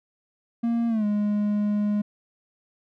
triangle tone with pitch glide, 233.1 to 207.7 Hz, A#3 to G#3, 0 to 0 cents, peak -19 dBFS, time 0.63-2.02 s, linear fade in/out 10 ms, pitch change -200 cents, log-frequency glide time 0.88-1.05 s, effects none

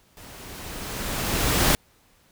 pink noise with level ramp, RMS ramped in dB -45 to -18 dBFS, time 0.17-1.75 s, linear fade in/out 0 ms, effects pink hiss -60 dBFS RMS until 2.31 s

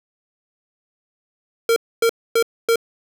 square tone bursts, 459.9 Hz, A#4, 23 cents flat, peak -14 dBFS, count 4, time 1.69-2.758 s, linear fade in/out 2 ms, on 72 ms, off 260 ms, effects none

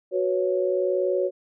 sine chord, F# suspended fourth, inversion none, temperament equal, 370 / 493.9 / 554.4 Hz, F#4 / B4 / C#5, 0 / 0 / 0 cents, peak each -24 / -29 / -24 dBFS, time 0.11-1.31 s, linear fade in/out 50 ms, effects none

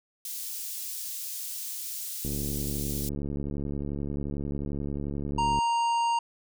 white high-pass noise, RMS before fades -36 dBFS, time 0.25-3.09 s, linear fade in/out 2 ms, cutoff 4900 Hz, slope 12 dB/octave
click train, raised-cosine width 3 ms, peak -21 dBFS, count 239, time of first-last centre 2.25-5.588 s, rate 71.3 Hz
harmonic tone, 932.3 Hz, A#5, in tune, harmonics 1 / 3 / 5 / 7 / 9, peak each -23 / -36 / -44 / -46 / -48 dBFS, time 5.38-6.19 s, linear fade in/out 5 ms
effects none

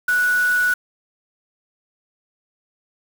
sine tone in noise, 1474 Hz, F#6, 7 cents flat, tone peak -15 dBFS, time 0.08-0.74 s, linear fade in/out 5 ms, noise white, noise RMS -33 dBFS, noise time 0.08-0.74 s, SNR +15 dB, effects none

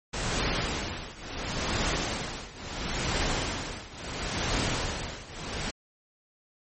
pink noise with tremolo, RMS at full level -27 dBFS, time 0.13-5.71 s, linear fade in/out 10 ms, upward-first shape triangle, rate 0.73 Hz, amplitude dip 90%, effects MP3 32 kbps

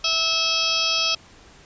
harmonic tone with a mistuned harmonic, 650 Hz, E5, 24 cents flat, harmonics 1 / 2 / 4 / 5 / 6 / 7 / 8 / 9, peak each -34 / -30 / -26 / -25 / -30 / -29 / -24 / -33 dBFS, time 0.04-1.15 s, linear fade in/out 5 ms, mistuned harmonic 1, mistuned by +18 cents, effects pink hiss -49 dBFS RMS until 1.65 s + resampled to 16000 Hz

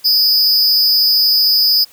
square tone with amplitude modulation, 4978 Hz, D#8, in tune, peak -6 dBFS, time 0.04-1.85 s, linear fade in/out 20 ms, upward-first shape sine, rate 267 Hz, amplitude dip 90%, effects white hiss -46 dBFS RMS until 1.92 s

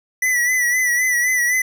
square tone with vibrato, 1972 Hz, B6, 3 cents flat, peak -16 dBFS, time 0.22-1.62 s, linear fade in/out 5 ms, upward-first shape sine, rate 3.9 Hz, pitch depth 54 cents each way, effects none

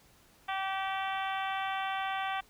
harmonic tone, 385.8 Hz, G4, 28 cents flat, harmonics 2 / 3 / 4 / 5 / 6 / 7 / 8 / 9, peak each -34 / -38 / -40 / -42 / -44 / -45 / -46 / -47 dBFS, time 0.48-2.41 s, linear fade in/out 10 ms, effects pink hiss -62 dBFS RMS until 2.49 s

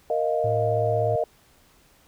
sine chord, Bb suspended fourth, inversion none, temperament equal, 466.2 / 622.3 / 698.5 Hz, Bb4 / Eb5 / F5, 0 / 0 / 0 cents, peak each -26 / -24 / -27 dBFS, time 0.1-1.24 s, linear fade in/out 2 ms
triangle tone, 110 Hz, A2, in tune, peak -24 dBFS, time 0.44-1.16 s, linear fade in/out 5 ms
effects pink hiss -58 dBFS RMS until 2.07 s

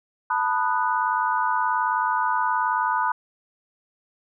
sine chord, B dominant seventh, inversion third, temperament just, 889 / 987.8 / 1234.7 / 1481.6 Hz, A5 / B5 / D#6 / F#6, +18 / 0 / -14 / +2 cents, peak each -26 / -23 / -28 / -28 dBFS, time 0.3-3.12 s, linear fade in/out 5 ms, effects none

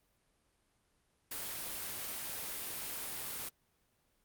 white noise, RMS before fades -41 dBFS, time 1.31-3.49 s, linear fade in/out 5 ms, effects pink hiss -75 dBFS RMS until 4.24 s + Opus 32 kbps

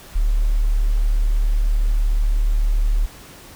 sine tone, 36.92 Hz, D1, 10 cents sharp, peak -14 dBFS, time 0.15-3.06 s, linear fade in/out 10 ms, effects pink hiss -42 dBFS RMS until 3.55 s

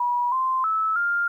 sine tone with pitch steps, 970 / 1042 / 1305 / 1401 Hz, B5 / C6 / E6 / F6, -31 / -7 / -18 / +5 cents, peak -20 dBFS, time 0-1.28 s, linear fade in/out 5 ms, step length 320 ms, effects 10-bit

